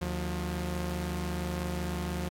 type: tone pair together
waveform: sawtooth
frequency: 76.15 / 178.1 Hz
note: D#2 / F3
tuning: -37 / +34 cents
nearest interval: octave + minor third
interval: 1471 cents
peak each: -30 / -30 dBFS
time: 0.01-2.29 s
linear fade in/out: 10 ms
effects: AAC 64 kbps